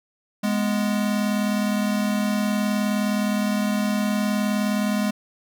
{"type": "tone pair together", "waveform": "square", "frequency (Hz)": [207.5, 246.9], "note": ["G#3", "B3"], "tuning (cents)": [-1, 0], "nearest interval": "minor third", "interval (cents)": 301, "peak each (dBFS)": [-22, -28], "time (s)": [0.43, 5.11], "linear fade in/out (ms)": 10, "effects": []}